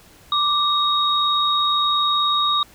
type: tone pair together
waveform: sine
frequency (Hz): 1174.7 / 3758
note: D6 / A#7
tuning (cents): 0 / +13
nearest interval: octave + minor sixth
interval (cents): 2013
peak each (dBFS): -19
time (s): 0.32-2.63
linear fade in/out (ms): 2
effects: pink hiss -49 dBFS RMS until 2.74 s